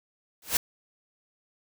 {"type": "noise with exponential growth", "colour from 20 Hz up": "white", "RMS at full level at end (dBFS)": -19, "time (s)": [0.42, 0.57], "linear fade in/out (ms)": 2, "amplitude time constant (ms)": 32, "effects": []}